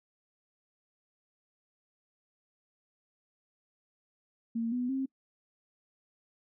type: tone with pitch steps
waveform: sine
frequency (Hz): 229.5 / 247.4 / 266.7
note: A#3 / B3 / C4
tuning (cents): -27 / +3 / +33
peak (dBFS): -29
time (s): 4.55-5.06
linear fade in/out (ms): 10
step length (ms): 170
effects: noise-tail reverb RT60 0.1 s tail -24 dB re dry